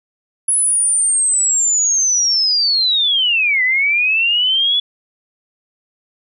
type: linear two-way sweep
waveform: sine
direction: down then up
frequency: 10360 to 1975.5 to 3436 Hz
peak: -12 dBFS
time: 0.48-4.8 s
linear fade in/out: 5 ms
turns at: 3.63 s
effects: none